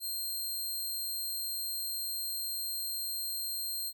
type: tone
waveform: 10% pulse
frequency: 4186 Hz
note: C8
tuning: in tune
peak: -27 dBFS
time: 0-3.93 s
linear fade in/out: 50 ms
effects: none